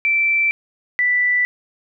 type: tone pair in turn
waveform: sine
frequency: 2335 / 1975.4 Hz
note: D7 / B6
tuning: -11 / 0 cents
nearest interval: minor third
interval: 289 cents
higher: first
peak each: -14 dBFS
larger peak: neither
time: 0.05-0.51 / 0.99-1.45 s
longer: neither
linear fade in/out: 0 ms
effects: none